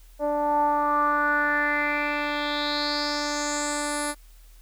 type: tone with low-pass filter sweep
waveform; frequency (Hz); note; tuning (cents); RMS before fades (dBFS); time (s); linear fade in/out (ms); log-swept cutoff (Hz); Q
10% pulse; 293.7; D4; 0; -25; 0.19-4.15; 50; 660 to 11000; 5.2
effects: added 40 Hz sine -47 dBFS peak until 4.61 s + white hiss -59 dBFS RMS until 4.61 s